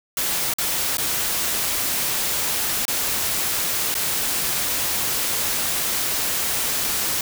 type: noise with dropouts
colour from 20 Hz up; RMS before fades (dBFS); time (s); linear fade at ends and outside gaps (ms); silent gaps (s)
white; -23; 0.17-7.21; 2; 0.537-0.584 / 0.971-0.982 / 2.853-2.88 / 3.942-3.951
effects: none